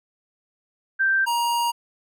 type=tone pair in turn; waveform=sine / square; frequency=1568 / 944.3 Hz; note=G6 / A#5; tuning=0 / +22 cents; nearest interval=major sixth; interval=878 cents; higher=first; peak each=-17 / -21 dBFS; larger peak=first; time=0.99-1.26 / 1.26-1.72 s; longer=second; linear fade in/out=20 ms; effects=none